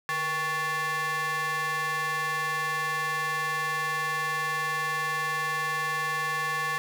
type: ring-modulated tone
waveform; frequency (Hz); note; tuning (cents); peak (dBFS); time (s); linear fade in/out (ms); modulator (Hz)
40% pulse; 320; D#4; +49; -23; 0.09-6.78; 0; 1430
effects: none